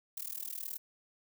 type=noise with amplitude modulation; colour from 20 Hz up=violet; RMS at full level=-37 dBFS; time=0.17-0.78 s; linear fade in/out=5 ms; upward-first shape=sine; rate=39.3 Hz; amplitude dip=95%; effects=none